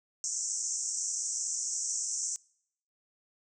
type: band-pass noise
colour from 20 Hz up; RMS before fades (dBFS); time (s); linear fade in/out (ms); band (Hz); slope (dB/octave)
pink; -34; 0.24-2.36; 0; 5700 to 8100; 96
effects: noise-tail reverb RT60 0.7 s tail -25 dB re dry